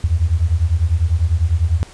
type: beating tone pair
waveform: sine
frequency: 78.1 / 88.1 Hz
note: D#2 / F2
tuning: +7 / +16 cents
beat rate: 10 Hz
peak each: -16 dBFS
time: 0.04-1.83 s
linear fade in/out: 0 ms
effects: pink hiss -42 dBFS RMS until 1.93 s + resampled to 22050 Hz